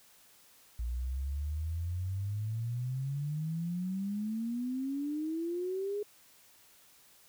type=exponential sweep; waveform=sine; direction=up; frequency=57.4 to 419.1 Hz; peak=-32 dBFS; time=0.79-6.03 s; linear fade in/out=5 ms; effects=white hiss -61 dBFS RMS until 7.28 s